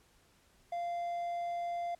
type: tone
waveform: triangle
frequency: 693 Hz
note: F5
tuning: 14 cents flat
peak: -32 dBFS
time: 0.72-1.95 s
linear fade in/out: 5 ms
effects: pink hiss -67 dBFS RMS until 1.99 s + low-pass 12000 Hz 12 dB/octave